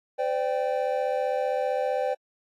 triangle chord, C suspended second, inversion none, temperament equal with one note detuned, 511.9 / 587.3 / 784 Hz, C5 / D5 / G5, -38 / 0 / 0 cents, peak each -25 / -27 / -28 dBFS, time 0.18-2.15 s, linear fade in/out 20 ms, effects AAC 64 kbps

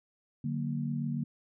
sine chord, D augmented, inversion none, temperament equal, 146.83 / 185 / 233.1 Hz, D3 / F#3 / A#3, 0 / 0 / 0 cents, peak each -33 / -39 / -34 dBFS, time 0.44-1.24 s, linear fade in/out 5 ms, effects none

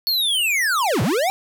square linear two-way sweep, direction down then up, 4435 to 94.1 to 803 Hz, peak -18 dBFS, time 0.07-1.3 s, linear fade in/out 0 ms, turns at 1.02 s, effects none

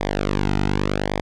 sawtooth tone with flanger, 49.7 Hz, G1, 25 cents sharp, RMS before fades -22 dBFS, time 0-1.21 s, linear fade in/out 10 ms, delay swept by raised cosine 0.71 to 1.81 ms, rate 0.86 Hz, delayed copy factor -0.9, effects low-pass 5000 Hz 12 dB/octave

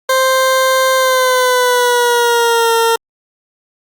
20% pulse tone with pitch glide, 523.3 to 458.2 Hz, C5 to A#4, 0 to -30 cents, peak -5 dBFS, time 0.09-2.96 s, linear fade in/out 5 ms, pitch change -230 cents, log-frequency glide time 0.96-2.73 s, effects Opus 48 kbps

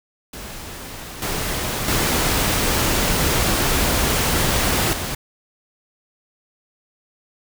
pink noise with level steps, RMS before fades -34 / -24 / -19 / -26 dBFS, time 0.33-5.15 s, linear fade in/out 5 ms, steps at 1.22 / 1.88 / 4.93 s, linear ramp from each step 2 ms, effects none

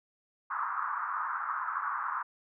white band-pass noise, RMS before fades -34 dBFS, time 0.5-2.23 s, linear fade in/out 10 ms, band 1000 to 1400 Hz, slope 48 dB/octave, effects none

